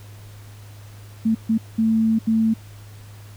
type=tone bursts at uneven times; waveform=sine; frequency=222.7 Hz; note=A3; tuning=21 cents sharp; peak=-15 dBFS; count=4; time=1.25-1.35 / 1.49-1.58 / 1.78-2.19 / 2.27-2.54 s; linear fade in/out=10 ms; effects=added 103 Hz sine -39 dBFS peak until 3.36 s + pink hiss -49 dBFS RMS until 3.36 s